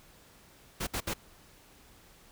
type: noise bursts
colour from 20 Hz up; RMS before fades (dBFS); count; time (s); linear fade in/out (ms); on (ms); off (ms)
pink; -33; 3; 0.8-1.139; 10; 71; 63
effects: pink hiss -58 dBFS RMS until 2.31 s